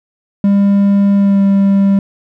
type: tone with pitch glide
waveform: triangle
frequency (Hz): 200 to 197.25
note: G3 to G3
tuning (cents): +35 to +11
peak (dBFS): -5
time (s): 0.44-1.99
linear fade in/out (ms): 2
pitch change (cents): -24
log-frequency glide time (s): 1.16-1.42
effects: none